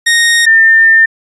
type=tone pair in turn; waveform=sawtooth / sine; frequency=1860 / 1801.8 Hz; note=A#6 / A6; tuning=-4 / +41 cents; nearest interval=minor second; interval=55 cents; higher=first; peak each=-3 / -3 dBFS; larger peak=neither; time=0.06-0.46 / 0.46-1.06 s; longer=second; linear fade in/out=10 ms; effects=resampled to 24000 Hz